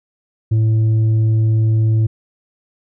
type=tone with tanh clipping; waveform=sine; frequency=110.4 Hz; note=A2; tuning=6 cents sharp; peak=-12 dBFS; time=0.51-2.07 s; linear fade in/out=10 ms; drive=4 dB; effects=none